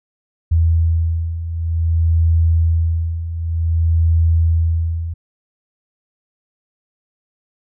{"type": "beating tone pair", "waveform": "sine", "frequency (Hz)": [82, 82.54], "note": ["E2", "E2"], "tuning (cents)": [-9, 3], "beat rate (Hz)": 0.54, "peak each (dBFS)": [-19, -14], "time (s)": [0.51, 5.14], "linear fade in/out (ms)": 10, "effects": []}